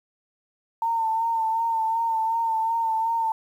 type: tone with vibrato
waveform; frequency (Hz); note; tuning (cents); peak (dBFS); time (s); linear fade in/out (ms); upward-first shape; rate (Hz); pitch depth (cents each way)
sine; 904; A5; +47; -21; 0.82-3.32; 2; sine; 2.7; 34
effects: 9-bit